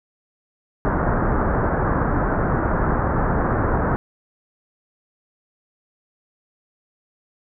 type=low-pass noise; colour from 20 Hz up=pink; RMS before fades=-20 dBFS; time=0.85-3.96 s; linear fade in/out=0 ms; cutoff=1600 Hz; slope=48 dB/octave; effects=none